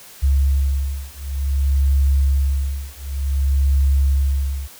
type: beating tone pair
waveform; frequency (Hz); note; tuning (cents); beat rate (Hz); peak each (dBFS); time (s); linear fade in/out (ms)
sine; 68.5 / 69.05; C#2 / C#2; -20 / -6; 0.55; -18; 0.22-4.68; 20
effects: white hiss -42 dBFS RMS until 4.79 s